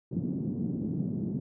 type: band-pass noise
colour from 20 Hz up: white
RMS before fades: -32 dBFS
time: 0.11-1.4 s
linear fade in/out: 10 ms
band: 120 to 260 Hz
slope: 24 dB/octave
effects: none